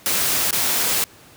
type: noise with dropouts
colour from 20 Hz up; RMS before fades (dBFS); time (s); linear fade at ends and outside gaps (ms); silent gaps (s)
white; -20; 0.06-1.04; 0; 0.508-0.528
effects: pink hiss -47 dBFS RMS until 1.36 s + high-pass 80 Hz 12 dB/octave